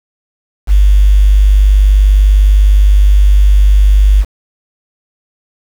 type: tone with quantisation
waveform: sine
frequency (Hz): 49.81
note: G1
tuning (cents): +28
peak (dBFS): -3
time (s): 0.67-4.25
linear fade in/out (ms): 50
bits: 5
effects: none